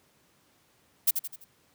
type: noise with echo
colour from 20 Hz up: violet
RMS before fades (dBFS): -21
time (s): 1.07-1.11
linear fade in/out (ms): 10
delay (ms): 84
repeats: 4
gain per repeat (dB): -7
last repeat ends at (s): 1.446
effects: pink hiss -65 dBFS RMS until 1.74 s + high-pass 100 Hz 12 dB/octave